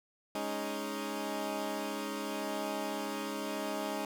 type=chord; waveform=15% pulse; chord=Ab suspended fourth; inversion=none; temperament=equal; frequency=207.7 / 277.2 / 311.1 Hz; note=Ab3 / Db4 / Eb4; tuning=0 / 0 / 0 cents; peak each=-33 dBFS; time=0.35-4.05 s; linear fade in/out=2 ms; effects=none